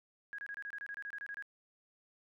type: tone bursts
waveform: sine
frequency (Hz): 1651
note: G#6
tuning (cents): -11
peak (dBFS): -40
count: 14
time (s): 0.33-1.424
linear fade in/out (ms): 0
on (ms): 54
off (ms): 26
effects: none